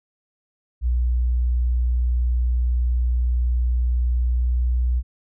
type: tone with pitch glide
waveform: sine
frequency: 60.8 to 61.26 Hz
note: B1 to B1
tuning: -26 to -13 cents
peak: -17 dBFS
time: 0.81-5.03 s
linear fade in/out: 50 ms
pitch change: +13 cents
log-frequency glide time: 4.25-4.61 s
effects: none